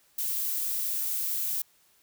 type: noise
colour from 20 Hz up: violet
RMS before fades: -30 dBFS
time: 0.18-1.62 s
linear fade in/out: 5 ms
effects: white hiss -64 dBFS RMS until 2.02 s